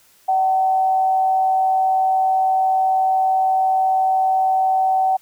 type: tone with frequency modulation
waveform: sine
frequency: 759 Hz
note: F#5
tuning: 44 cents sharp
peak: -14 dBFS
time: 0.28-5.17 s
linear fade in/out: 10 ms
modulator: 143 Hz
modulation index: 0.24
effects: white hiss -54 dBFS RMS until 5.21 s